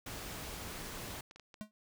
pink noise, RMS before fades -44 dBFS, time 0.06-1.21 s, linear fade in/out 5 ms
clicks, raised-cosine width 0.2 ms, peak -36 dBFS, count 5, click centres 1.118 / 1.311 / 1.36 / 1.397 / 1.542 s
square tone with exponential decay, 212.8 Hz, G#3, 42 cents sharp, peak -37 dBFS, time 1.61-1.71 s, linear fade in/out 0 ms, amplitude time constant 21 ms
effects none

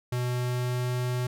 square tone with pitch glide, 123.7 to 124.49 Hz, B2 to B2, +3 to +14 cents, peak -27 dBFS, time 0.12-1.27 s, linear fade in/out 5 ms, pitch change +11 cents, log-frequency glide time 0.27-0.94 s, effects none

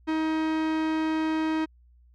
45% pulse tone, 316.1 Hz, D#4, 27 cents sharp, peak -24 dBFS, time 0.07-1.66 s, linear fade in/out 20 ms, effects added 60 Hz sine -54 dBFS peak until 2.14 s + low-pass 3000 Hz 12 dB/octave

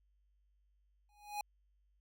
square tone with exponential growth, 829 Hz, G#5, 3 cents flat, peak -35 dBFS, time 1.09-1.41 s, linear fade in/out 2 ms, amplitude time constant 68 ms, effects added 50 Hz sine -70 dBFS peak until 2 s

